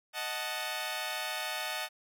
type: chord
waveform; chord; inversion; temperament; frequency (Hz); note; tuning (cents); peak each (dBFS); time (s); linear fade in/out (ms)
10% pulse; D# diminished; none; equal; 622.3 / 740 / 880; D#5 / F#5 / A5; 0 / 0 / 0; -30; 0.13-1.89; 50
effects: none